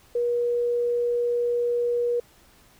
sine tone, 479.7 Hz, A#4, 50 cents sharp, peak -21 dBFS, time 0.15-2.2 s, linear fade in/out 5 ms, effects pink hiss -56 dBFS RMS until 2.79 s

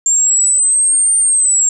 sine linear two-way sweep, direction up then down, 7340 to 8870 to 7440 Hz, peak -9 dBFS, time 0.06-1.69 s, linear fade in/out 2 ms, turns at 1.17 s, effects none

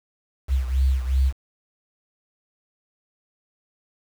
sine beating tone pair, 65.4 / 68.1 Hz, C2 / C#2, 0 / -30 cents, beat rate 2.7 Hz, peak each -19 / -24 dBFS, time 0.48-1.33 s, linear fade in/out 50 ms, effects 7-bit

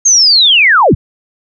sine linear sweep, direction down, 6520 to 33.73 Hz, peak -4 dBFS, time 0.05-0.95 s, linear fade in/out 10 ms, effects none

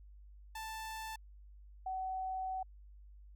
sawtooth / sine tone pair in turn, 882 / 754.1 Hz, A5 / F#5, +4 / +33 cents, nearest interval minor third, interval 271 cents, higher first, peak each -38 / -36 dBFS, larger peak second, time 0.55-1.16 / 1.86-2.63 s, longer second, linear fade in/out 5 ms, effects added 50 Hz sine -53 dBFS peak until 3.35 s

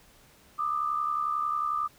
sine tone pair together, 1196 / 1267.1 Hz, D6 / D#6, +31 / +31 cents, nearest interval minor second, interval 100 cents, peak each -27 / -33 dBFS, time 0.58-1.88 s, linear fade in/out 20 ms, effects pink hiss -58 dBFS RMS until 1.98 s

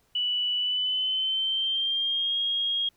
sine tone with pitch glide, 2960 to 3265 Hz, F#7 to G#7, 0 to -30 cents, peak -24 dBFS, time 0.15-2.89 s, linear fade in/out 5 ms, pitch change +170 cents, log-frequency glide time 0.57-2.37 s, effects pink hiss -67 dBFS RMS until 2.96 s

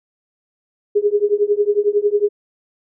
sine tone with tremolo, 412.5 Hz, G#4, 12 cents flat, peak -9 dBFS, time 0.95-2.29 s, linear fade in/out 10 ms, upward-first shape triangle, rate 11 Hz, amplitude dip 100%, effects none

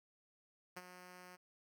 5% pulse tone with ADSR envelope, 180.8 Hz, F#3, 40 cents flat, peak -33 dBFS, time 0.76-1.37 s, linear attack 11 ms, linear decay 38 ms, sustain -10 dB, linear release 23 ms, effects none

